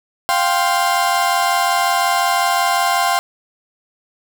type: chord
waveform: 35% pulse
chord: F suspended second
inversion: none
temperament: equal with one note detuned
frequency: 698.5 / 784 / 1049.5 Hz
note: F5 / G5 / C6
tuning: 0 / 0 / +5 cents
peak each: -17 dBFS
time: 0.29-3.19 s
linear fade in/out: 0 ms
effects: none